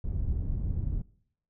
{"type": "low-pass noise", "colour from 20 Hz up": "pink", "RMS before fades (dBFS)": -30, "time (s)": [0.04, 1.02], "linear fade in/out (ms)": 5, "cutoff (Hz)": 120, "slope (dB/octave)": 12, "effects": ["noise-tail reverb RT60 0.7 s tail -23 dB re dry"]}